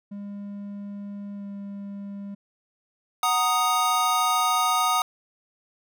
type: tone with pitch glide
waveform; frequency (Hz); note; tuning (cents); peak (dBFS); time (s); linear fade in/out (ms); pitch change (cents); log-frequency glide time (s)
triangle; 202.2 to 200.2; G#3 to G3; -46 to +37; -31; 0.11-2.35; 10; -17; 1.35-1.45
type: chord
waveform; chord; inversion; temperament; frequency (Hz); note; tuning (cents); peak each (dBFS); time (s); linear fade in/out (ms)
square; D# minor; first; equal; 740 / 932.3 / 1244.5; F#5 / A#5 / D#6; 0 / 0 / 0; -27 / -28 / -23; 3.23-5.02; 2
effects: none